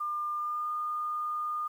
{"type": "tone with pitch glide", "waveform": "sine", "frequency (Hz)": [1200, 1218.2], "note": ["D6", "D#6"], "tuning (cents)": [37, -37], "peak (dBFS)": -30, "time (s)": [0, 1.68], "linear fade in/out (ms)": 10, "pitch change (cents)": 26, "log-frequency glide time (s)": [0.36, 0.71], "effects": ["10-bit"]}